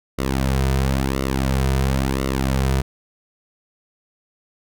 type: tone with flanger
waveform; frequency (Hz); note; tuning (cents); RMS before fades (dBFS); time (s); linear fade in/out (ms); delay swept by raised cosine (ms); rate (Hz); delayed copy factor
sawtooth; 66.6; C2; +31; -20; 0.18-2.82; 10; 1.2 to 3.7; 0.97; -0.75
effects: none